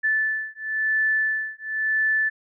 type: beating tone pair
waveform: sine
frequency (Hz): 1750 / 1750.97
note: A6 / A6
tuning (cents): -10 / -9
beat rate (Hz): 0.97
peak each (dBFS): -24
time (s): 0.03-2.3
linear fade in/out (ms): 20
effects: none